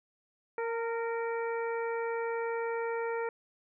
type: harmonic tone with a mistuned harmonic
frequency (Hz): 462.6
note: A#4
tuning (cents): -13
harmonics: 1 / 2 / 3 / 4 / 5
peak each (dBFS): -32 / -38 / -42 / -44 / -46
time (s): 0.58-3.29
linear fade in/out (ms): 2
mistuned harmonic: 2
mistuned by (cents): -21
effects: none